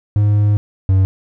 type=tone pair in turn; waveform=triangle; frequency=103.83 / 95.27 Hz; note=G#2 / G2; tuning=0 / -49 cents; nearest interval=minor second; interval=149 cents; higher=first; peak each=-8 / -7 dBFS; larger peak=second; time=0.16-0.57 / 0.89-1.05 s; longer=first; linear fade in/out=0 ms; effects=none